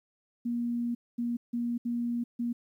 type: tone bursts at uneven times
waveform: sine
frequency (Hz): 237.9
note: A#3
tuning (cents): +35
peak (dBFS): -28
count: 5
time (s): 0.45-0.95 / 1.18-1.37 / 1.53-1.78 / 1.85-2.24 / 2.39-2.53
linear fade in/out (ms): 10
effects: 11-bit